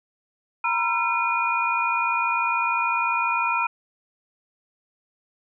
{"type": "tone cluster", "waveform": "sine", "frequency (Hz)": [940, 1000, 1353, 2445], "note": ["A#5", "B5", "E6", "D#7"], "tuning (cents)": [14, 21, 45, -31], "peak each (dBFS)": [-25, -29, -26, -25], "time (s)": [0.64, 3.67], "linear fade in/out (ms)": 5, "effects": []}